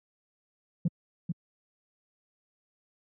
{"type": "tone with echo", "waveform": "sine", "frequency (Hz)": 170, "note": "F3", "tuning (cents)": -46, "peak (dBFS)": -20, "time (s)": [0.85, 0.88], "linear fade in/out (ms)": 5, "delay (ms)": 440, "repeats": 1, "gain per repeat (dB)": -6, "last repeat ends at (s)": 1.32, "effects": ["tanh soft clip ceiling -20 dBFS", "high-pass 100 Hz 12 dB/octave"]}